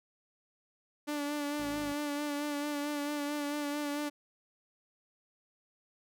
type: tone with vibrato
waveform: sawtooth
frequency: 291.8 Hz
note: D4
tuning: 11 cents flat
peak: -29 dBFS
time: 1.07-4.1 s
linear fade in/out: 20 ms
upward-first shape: sine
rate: 4.5 Hz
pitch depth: 29 cents each way
type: linear sweep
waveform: 10% pulse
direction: down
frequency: 57.9 to 49 Hz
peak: -38 dBFS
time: 1.58-1.94 s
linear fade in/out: 20 ms
effects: none